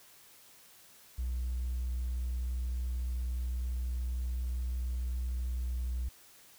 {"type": "tone", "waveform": "triangle", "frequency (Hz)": 61.74, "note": "B1", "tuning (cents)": 0, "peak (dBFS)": -28, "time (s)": [1.18, 6.09], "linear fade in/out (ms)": 10, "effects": ["tanh soft clip ceiling -28 dBFS", "white hiss -58 dBFS RMS until 6.58 s"]}